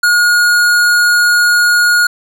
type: tone with hard clipping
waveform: sine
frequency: 1437 Hz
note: F6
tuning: 49 cents sharp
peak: -9 dBFS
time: 0.03-2.07 s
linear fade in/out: 5 ms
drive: 15 dB
effects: none